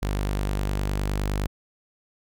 sawtooth tone, 49.73 Hz, G1, 26 cents sharp, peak -20 dBFS, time 0.02-1.47 s, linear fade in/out 10 ms, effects none

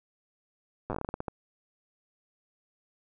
slowing click train, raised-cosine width 1 ms, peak -19 dBFS, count 13, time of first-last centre 0.9-1.282 s, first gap 8 ms, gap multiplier 1.23, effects none

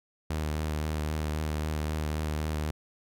sawtooth tone with vibrato, 76.8 Hz, D#2, 22 cents flat, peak -25 dBFS, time 0.3-2.71 s, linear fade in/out 5 ms, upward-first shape sine, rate 3.8 Hz, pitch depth 22 cents each way, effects none

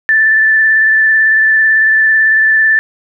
sine tone with vibrato, 1760 Hz, A6, in tune, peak -6 dBFS, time 0.09-2.79 s, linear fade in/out 0 ms, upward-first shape square, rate 18 Hz, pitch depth 13 cents each way, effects none

